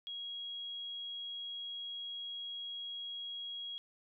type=tone; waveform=sine; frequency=3300 Hz; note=G#7; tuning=12 cents flat; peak=-40 dBFS; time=0.07-3.78 s; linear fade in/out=0 ms; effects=none